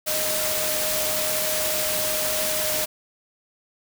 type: tone in noise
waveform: sine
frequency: 619 Hz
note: D#5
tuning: 9 cents flat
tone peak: -29 dBFS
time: 0.06-2.86 s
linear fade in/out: 20 ms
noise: white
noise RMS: -25 dBFS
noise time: 0.06-2.86 s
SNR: -7 dB
effects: none